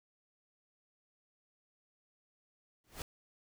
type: noise with exponential growth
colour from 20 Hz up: pink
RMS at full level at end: -38 dBFS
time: 2.84-3.02 s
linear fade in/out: 1 ms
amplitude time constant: 37 ms
effects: none